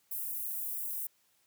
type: high-pass noise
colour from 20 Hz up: white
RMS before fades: -37 dBFS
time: 0.11-1.07 s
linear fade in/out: 5 ms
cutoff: 11000 Hz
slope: 24 dB/octave
effects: white hiss -71 dBFS RMS until 1.46 s + high-pass 60 Hz 12 dB/octave